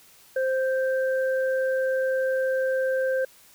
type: tone pair together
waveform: sine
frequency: 523.6 / 1568 Hz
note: C5 / G6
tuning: +1 / 0 cents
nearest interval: octave + perfect fifth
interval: 1899 cents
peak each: -22 / -31 dBFS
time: 0.36-3.25 s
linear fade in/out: 5 ms
effects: white hiss -54 dBFS RMS until 3.54 s